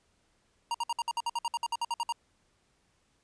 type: tone bursts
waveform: square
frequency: 939 Hz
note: A#5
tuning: 12 cents sharp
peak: -29 dBFS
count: 16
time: 0.71-2.124 s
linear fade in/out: 2 ms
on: 34 ms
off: 58 ms
effects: pink hiss -71 dBFS RMS until 3.23 s + resampled to 22050 Hz